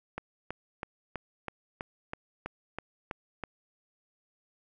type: click train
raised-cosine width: 0.5 ms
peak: -20 dBFS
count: 11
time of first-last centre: 0.18-3.437 s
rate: 3.07 Hz
effects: none